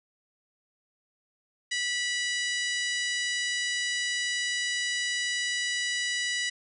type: harmonic tone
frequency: 979 Hz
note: B5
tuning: 15 cents flat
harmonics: 2 / 3 / 4 / 5 / 6 / 7 / 8 / 9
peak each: -30 / -34 / -36 / -38 / -40 / -41 / -42 / -43 dBFS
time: 1.71-6.5 s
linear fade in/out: 10 ms
effects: none